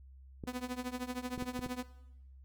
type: clicks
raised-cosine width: 3 ms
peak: -28 dBFS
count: 5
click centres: 0.438 / 1.378 / 1.424 / 1.592 / 1.662 s
type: tone with tremolo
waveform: sawtooth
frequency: 249.9 Hz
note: B3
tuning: 21 cents sharp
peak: -30 dBFS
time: 0.47-1.83 s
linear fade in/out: 5 ms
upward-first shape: triangle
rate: 13 Hz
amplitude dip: 95%
effects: noise-tail reverb RT60 0.9 s tail -17 dB re dry + added 66 Hz sine -52 dBFS peak until 2.44 s